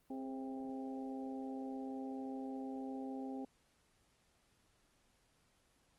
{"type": "harmonic tone with a mistuned harmonic", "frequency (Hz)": 132.4, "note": "C3", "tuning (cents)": 21, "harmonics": [2, 3, 4, 5, 6], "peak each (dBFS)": [-42, -51, -52, -59, -51], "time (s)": [0.1, 3.45], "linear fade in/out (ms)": 5, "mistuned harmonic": 3, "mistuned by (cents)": 56, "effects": ["pink hiss -74 dBFS RMS until 5.98 s", "Opus 32 kbps"]}